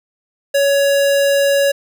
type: tone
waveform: square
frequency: 560 Hz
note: C#5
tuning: 18 cents sharp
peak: -12 dBFS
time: 0.54-1.72 s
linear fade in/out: 10 ms
effects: none